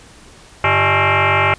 sine tone with frequency modulation, 636 Hz, D#5, 38 cents sharp, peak -11 dBFS, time 0.64-1.54 s, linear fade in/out 2 ms, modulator 245 Hz, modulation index 7.9, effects pink hiss -43 dBFS RMS until 1.58 s + resampled to 22050 Hz

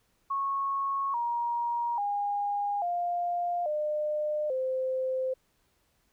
sine tone with pitch steps, 1100 / 946.6 / 814.6 / 701 / 603.3 / 519.1 Hz, C#6 / A#5 / G#5 / F5 / D5 / C5, -14 / +26 / -34 / +6 / +46 / -14 cents, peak -27 dBFS, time 0.3-5.34 s, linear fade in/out 10 ms, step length 840 ms, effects pink hiss -71 dBFS RMS until 6.12 s

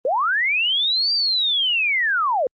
sine linear two-way sweep, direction up then down, 471.4 to 4752 to 471.4 Hz, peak -17 dBFS, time 0.05-2.47 s, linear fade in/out 2 ms, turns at 1.13 s, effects Opus 24 kbps

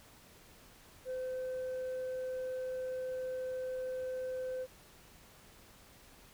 sine tone, 513 Hz, C5, 34 cents flat, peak -33 dBFS, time 1.05-4.67 s, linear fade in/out 50 ms, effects tanh soft clip ceiling -35 dBFS + pink hiss -59 dBFS RMS until 6.33 s

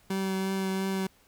30% pulse tone with vibrato, 191.5 Hz, G3, 40 cents flat, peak -25 dBFS, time 0.1-1.07 s, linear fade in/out 5 ms, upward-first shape triangle, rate 2.9 Hz, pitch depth 14 cents each way, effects pink hiss -62 dBFS RMS until 1.27 s

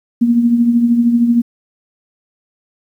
sine tone with tremolo, 236.5 Hz, A#3, 25 cents sharp, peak -6 dBFS, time 0.21-1.42 s, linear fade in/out 10 ms, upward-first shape triangle, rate 13 Hz, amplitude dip 60%, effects 8-bit

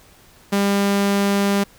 sawtooth tone, 200 Hz, G3, 35 cents sharp, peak -12 dBFS, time 0.52-1.64 s, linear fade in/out 10 ms, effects pink hiss -50 dBFS RMS until 1.78 s

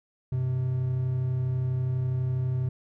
triangle tone pair together, 96.2 / 128.41 Hz, G2 / C3, -32 / -32 cents, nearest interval perfect fourth, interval 500 cents, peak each -32 / -23 dBFS, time 0.32-2.69 s, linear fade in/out 5 ms, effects none

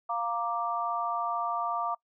sine chord, Bb major, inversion second, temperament equal, 698.5 / 932.3 / 1174.7 Hz, F5 / Bb5 / D6, 0 / 0 / 0 cents, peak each -33 / -34 / -31 dBFS, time 0.09-1.95 s, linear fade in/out 10 ms, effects noise-tail reverb RT60 0.1 s tail -23 dB re dry

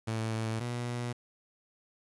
sawtooth tone pair in turn, 111.6 / 120.91 Hz, A2 / B2, +25 / -36 cents, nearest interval minor second, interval 139 cents, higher second, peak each -27 / -29 dBFS, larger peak first, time 0.07-0.6 / 0.6-1.13 s, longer neither, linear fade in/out 10 ms, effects resampled to 24000 Hz + 9-bit

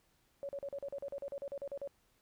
sine tone bursts, 560 Hz, C#5, 18 cents sharp, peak -38 dBFS, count 15, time 0.43-1.875 s, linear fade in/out 0 ms, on 59 ms, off 40 ms, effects pink hiss -73 dBFS RMS until 2.21 s

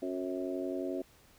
harmonic tone with a mistuned harmonic, 91.3 Hz, F#2, 23 cents flat, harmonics 3 / 4 / 5 / 6 / 7, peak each -37 / -37 / -47 / -42 / -41 dBFS, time 0.02-1.02 s, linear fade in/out 5 ms, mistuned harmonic 7, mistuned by +24 cents, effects pink hiss -62 dBFS RMS until 1.38 s

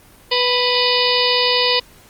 harmonic tone with a mistuned harmonic, 493.9 Hz, B4, in tune, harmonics 1 / 2 / 4 / 5 / 6 / 7 / 8 / 9 / 10, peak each -20 / -22 / -25 / -24 / -21 / -24 / -25 / -22 / -22 dBFS, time 0.31-1.8 s, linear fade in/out 10 ms, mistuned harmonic 7, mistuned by +85 cents, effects pink hiss -47 dBFS RMS until 2.09 s + Opus 24 kbps

